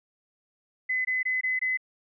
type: tone bursts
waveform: sine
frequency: 2025 Hz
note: B6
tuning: 43 cents sharp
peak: -24 dBFS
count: 5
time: 0.89-1.774 s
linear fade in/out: 10 ms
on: 160 ms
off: 21 ms
effects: none